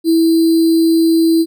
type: tone with sample-and-hold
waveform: sine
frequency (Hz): 327.7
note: E4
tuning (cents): -10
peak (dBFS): -8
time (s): 0.04-1.46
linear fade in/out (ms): 50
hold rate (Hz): 4410
effects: none